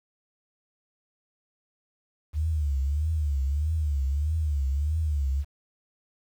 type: tone with vibrato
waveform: sine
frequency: 73.5 Hz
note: D2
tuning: 2 cents sharp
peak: -23 dBFS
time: 2.33-5.45 s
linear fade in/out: 50 ms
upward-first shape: triangle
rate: 1.6 Hz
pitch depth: 180 cents each way
effects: 9-bit